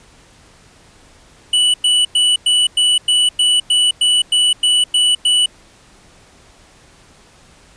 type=tone bursts; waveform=square; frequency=2960 Hz; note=F#7; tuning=in tune; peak=-11 dBFS; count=13; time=1.53-5.46 s; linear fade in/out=5 ms; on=210 ms; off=100 ms; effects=pink hiss -47 dBFS RMS until 7.76 s + resampled to 22050 Hz